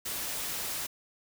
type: noise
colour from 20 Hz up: white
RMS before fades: -35 dBFS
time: 0.05-0.87 s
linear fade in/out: 10 ms
effects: none